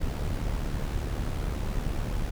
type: noise with amplitude modulation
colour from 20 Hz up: brown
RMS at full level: -27 dBFS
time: 0-2.31 s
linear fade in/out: 20 ms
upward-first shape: sine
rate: 73 Hz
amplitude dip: 55%
effects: none